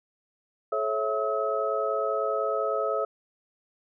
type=tone cluster; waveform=sine; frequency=431.1 / 547 / 657 / 1283 Hz; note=A4 / C#5 / E5 / E6; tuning=-35 / -23 / -6 / -47 cents; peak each=-30 dBFS; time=0.72-3.05 s; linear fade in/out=5 ms; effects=none